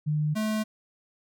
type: tone pair in turn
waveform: sine / square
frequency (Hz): 151.2 / 216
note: D#3 / A3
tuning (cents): -49 / -32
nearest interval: tritone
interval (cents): 617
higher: second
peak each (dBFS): -23 / -26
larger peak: first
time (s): 0.06-0.35 / 0.35-0.64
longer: neither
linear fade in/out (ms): 20
effects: none